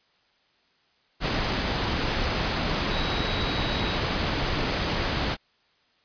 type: tone in noise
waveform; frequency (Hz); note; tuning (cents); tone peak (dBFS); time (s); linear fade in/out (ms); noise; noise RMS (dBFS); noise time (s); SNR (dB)
sine; 3863; B7; -39; -35; 2.89-3.99; 50; pink; -26; 1.2-5.37; -12
effects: white hiss -65 dBFS RMS until 6.04 s + resampled to 11025 Hz